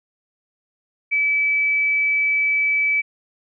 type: tone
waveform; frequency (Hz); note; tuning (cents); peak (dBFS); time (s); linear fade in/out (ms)
sine; 2300; D7; -37; -16; 1.11-3.02; 20
effects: none